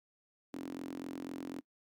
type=tone with high-pass filter; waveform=sawtooth; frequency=44 Hz; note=F1; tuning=14 cents sharp; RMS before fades=-43 dBFS; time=0.53-1.61 s; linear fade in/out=10 ms; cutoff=280 Hz; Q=7.2; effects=noise-tail reverb RT60 0.1 s tail -23 dB re dry